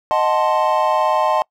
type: chord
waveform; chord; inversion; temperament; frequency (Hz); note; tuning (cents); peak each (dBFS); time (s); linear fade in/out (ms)
triangle; D# diminished seventh; none; equal; 622.3 / 740 / 880 / 1046.5; D#5 / F#5 / A5 / C6; 0 / 0 / 0 / 0; -17 / -20 / -17 / -18; 0.11-1.42; 0
effects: noise-tail reverb RT60 0.1 s tail -26 dB re dry